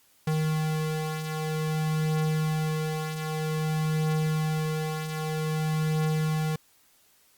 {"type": "beating tone pair", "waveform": "square", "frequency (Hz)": [155.56, 156.08], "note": ["D#3", "D#3"], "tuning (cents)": [0, 6], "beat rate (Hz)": 0.52, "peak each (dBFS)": [-34, -27], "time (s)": [0.27, 6.56], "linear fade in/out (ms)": 5, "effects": ["white hiss -62 dBFS RMS until 7.37 s", "Opus 48 kbps"]}